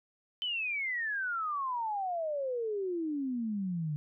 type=exponential sweep; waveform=sine; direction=down; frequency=3078 to 145.1 Hz; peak=-31 dBFS; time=0.42-3.96 s; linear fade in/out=0 ms; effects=none